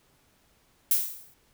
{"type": "noise with exponential decay", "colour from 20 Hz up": "violet", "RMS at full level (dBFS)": -20, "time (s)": [0.91, 1.34], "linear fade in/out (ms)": 2, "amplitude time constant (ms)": 92, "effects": ["pink hiss -65 dBFS RMS until 1.53 s"]}